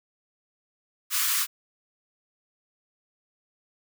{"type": "high-pass noise", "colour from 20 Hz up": "white", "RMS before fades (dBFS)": -25, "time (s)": [1.1, 1.47], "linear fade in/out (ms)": 50, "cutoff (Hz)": 1000, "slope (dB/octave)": 96, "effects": []}